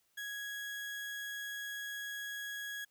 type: tone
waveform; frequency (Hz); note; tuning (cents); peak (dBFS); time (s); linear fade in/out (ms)
35% pulse; 1661.2; G#6; 0; -38; 0.17-2.85; 10
effects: white hiss -75 dBFS RMS until 2.9 s

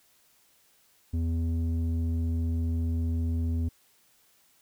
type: tone with low-pass filter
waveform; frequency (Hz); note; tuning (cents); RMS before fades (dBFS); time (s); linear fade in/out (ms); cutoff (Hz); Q
square; 82.5; E2; +2; -28; 1.13-3.69; 10; 220; 1.5
effects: white hiss -64 dBFS RMS until 4.61 s

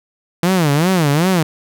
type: tone with vibrato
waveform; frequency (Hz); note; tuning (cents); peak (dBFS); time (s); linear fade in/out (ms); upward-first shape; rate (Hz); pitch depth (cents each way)
sawtooth; 163.7; E3; -12; -8; 0.43-1.43; 2; sine; 2.6; 260
effects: none

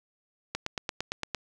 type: click train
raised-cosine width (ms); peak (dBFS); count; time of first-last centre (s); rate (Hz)
0.2; -13; 8; 0.55-1.347; 8.78
effects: none

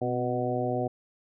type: harmonic tone with a mistuned harmonic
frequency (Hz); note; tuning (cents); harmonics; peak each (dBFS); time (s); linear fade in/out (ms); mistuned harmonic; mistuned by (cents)
123.47; B2; 0; 1 / 2 / 3 / 4 / 5 / 6; -33 / -33 / -33 / -33 / -33 / -33; 0.01-0.88; 10; 2; +49
effects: none

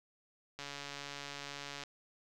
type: click train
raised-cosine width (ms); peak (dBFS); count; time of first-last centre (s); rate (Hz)
0.2; -26; 178; 0.59-1.836; 142
effects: none

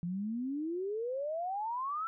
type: exponential sweep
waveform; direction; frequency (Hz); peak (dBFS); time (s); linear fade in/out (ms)
sine; up; 168.1 to 1349; -33; 0.03-2.07; 0
effects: none

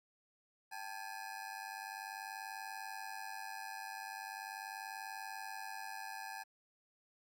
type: ring-modulated tone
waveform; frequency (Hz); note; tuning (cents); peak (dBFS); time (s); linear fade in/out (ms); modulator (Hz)
25% pulse; 830.6; G#5; 0; -37; 0.71-6.44; 20; 50.2
effects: 12-bit

